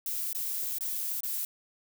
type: noise with dropouts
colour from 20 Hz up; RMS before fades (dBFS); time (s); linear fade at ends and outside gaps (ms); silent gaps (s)
violet; -33; 0.06-1.45; 2; 0.331-0.348 / 0.785-0.808 / 1.207-1.233
effects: none